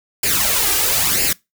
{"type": "noise with flanger", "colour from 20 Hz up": "white", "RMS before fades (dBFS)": -17, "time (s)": [0.23, 1.33], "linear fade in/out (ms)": 5, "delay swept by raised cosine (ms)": [0.41, 2.51], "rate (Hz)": 1, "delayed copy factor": 0.7, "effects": ["noise-tail reverb RT60 0.2 s tail -23 dB re dry"]}